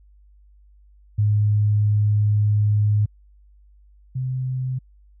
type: tone pair in turn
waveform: sine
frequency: 104.7 / 129 Hz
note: G#2 / C3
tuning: +15 / -24 cents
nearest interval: major third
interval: 361 cents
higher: second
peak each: -15 / -22 dBFS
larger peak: first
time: 1.18-3.06 / 4.15-4.79 s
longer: first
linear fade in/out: 10 ms
effects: added 50 Hz sine -49 dBFS peak until 5.2 s